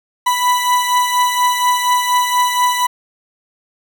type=beating tone pair; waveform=40% pulse; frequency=987.8 / 992 Hz; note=B5 / B5; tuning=0 / +7 cents; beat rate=4.2 Hz; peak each=-13 / -18 dBFS; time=0.26-2.87 s; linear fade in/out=10 ms; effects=none